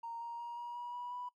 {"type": "tone with pitch steps", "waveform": "triangle", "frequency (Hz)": [928, 937.2, 946.4, 955.7, 965.2, 974.7, 984.3], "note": ["A#5", "A#5", "A#5", "A#5", "B5", "B5", "B5"], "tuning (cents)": [-8, 9, 26, 43, -40, -23, -6], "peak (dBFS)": -37, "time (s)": [0.03, 1.29], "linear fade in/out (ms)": 10, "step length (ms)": 180, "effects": ["noise-tail reverb RT60 0.1 s tail -21 dB re dry", "tanh soft clip ceiling -38 dBFS"]}